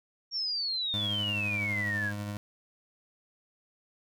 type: exponential sweep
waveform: sine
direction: down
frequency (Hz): 5588 to 1602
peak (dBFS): -29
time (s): 0.31-2.13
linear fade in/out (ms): 50
type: tone with tremolo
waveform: 25% pulse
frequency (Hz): 103.1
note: G#2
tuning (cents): -12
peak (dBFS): -29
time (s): 0.94-2.37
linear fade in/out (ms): 0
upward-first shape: triangle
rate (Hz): 12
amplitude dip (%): 30
effects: none